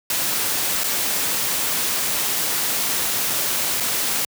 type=noise with dropouts; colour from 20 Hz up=white; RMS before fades=-22 dBFS; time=0.1-4.25 s; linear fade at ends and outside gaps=2 ms; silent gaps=0.836-0.841 / 3.801-3.805 s; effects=high-pass 100 Hz 12 dB/octave